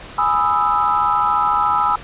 sine chord, E major seventh, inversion first, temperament equal, 830.6 / 987.8 / 1244.5 / 1318.5 Hz, G#5 / B5 / D#6 / E6, 0 / 0 / 0 / 0 cents, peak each -20 / -20 / -21 / -18 dBFS, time 0.18-1.96 s, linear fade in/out 5 ms, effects pink hiss -36 dBFS RMS until 2.03 s + resampled to 8000 Hz

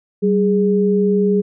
sine tone pair together, 192.7 / 413.5 Hz, G3 / G#4, -29 / -8 cents, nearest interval octave + minor second, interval 1321 cents, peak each -15 dBFS, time 0.22-1.42 s, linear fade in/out 20 ms, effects none

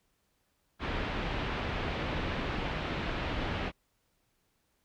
pink low-pass noise, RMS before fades -34 dBFS, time 0.79-3.72 s, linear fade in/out 50 ms, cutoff 3400 Hz, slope 24 dB/octave, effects pink hiss -75 dBFS RMS until 4.84 s

